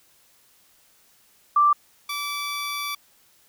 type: tone pair in turn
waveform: sine / 15% pulse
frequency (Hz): 1174.7 / 1157.2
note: D6 / D6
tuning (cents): 0 / -26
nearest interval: unison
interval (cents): 26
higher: first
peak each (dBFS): -14 / -21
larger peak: first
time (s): 1.56-1.73 / 2.09-2.95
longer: second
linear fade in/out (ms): 5
effects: white hiss -59 dBFS RMS until 3.48 s